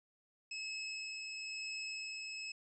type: tone with tremolo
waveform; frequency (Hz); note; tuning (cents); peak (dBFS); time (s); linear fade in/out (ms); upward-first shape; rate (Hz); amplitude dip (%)
25% pulse; 2586; E7; -34; -36; 0.51-2.52; 5; sine; 1; 25
effects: resampled to 22050 Hz + 13-bit